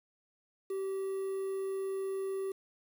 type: tone with quantisation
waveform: triangle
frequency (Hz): 386.7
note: G4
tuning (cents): -24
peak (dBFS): -31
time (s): 0.7-2.52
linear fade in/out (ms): 5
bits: 9
effects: none